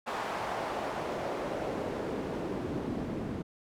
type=noise with band-pass filter sweep; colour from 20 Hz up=pink; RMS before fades=-35 dBFS; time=0.06-3.43 s; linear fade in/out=20 ms; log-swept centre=950 to 220 Hz; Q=1.2; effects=none